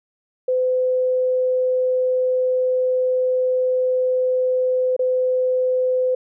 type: tone with dropouts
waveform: sine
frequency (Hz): 509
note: C5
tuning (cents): -48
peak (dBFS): -16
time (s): 0.48-6.15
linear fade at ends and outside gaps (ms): 5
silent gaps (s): 4.965-4.992
effects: none